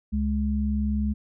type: tone pair together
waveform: sine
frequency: 70.06 / 210.1 Hz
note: C#2 / G#3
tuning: +19 / +20 cents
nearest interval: octave + perfect fifth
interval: 1901 cents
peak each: -25 dBFS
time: 0.12-1.14 s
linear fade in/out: 20 ms
effects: none